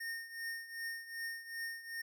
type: tone with tremolo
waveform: square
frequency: 1835 Hz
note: A#6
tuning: 28 cents flat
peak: -38 dBFS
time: 0-2.02 s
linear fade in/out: 10 ms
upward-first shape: triangle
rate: 2.6 Hz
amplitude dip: 80%
effects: none